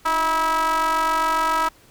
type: ring-modulated tone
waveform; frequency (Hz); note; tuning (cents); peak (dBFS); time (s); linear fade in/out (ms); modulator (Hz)
square; 164.81; E3; 0; -16; 0.05-1.69; 10; 1130
effects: pink hiss -53 dBFS RMS until 1.9 s